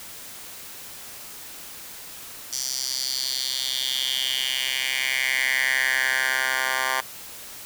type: tone with high-pass filter sweep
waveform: 10% pulse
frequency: 130.81 Hz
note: C3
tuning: in tune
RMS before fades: -25 dBFS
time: 2.52-7.01 s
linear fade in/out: 10 ms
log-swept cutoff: 5600 to 1200 Hz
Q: 4
effects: white hiss -40 dBFS RMS until 7.65 s